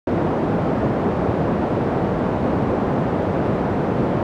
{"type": "band-pass noise", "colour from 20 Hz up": "pink", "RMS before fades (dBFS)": -20, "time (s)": [0.07, 4.23], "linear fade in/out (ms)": 2, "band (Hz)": [130, 740], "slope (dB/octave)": 12, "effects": []}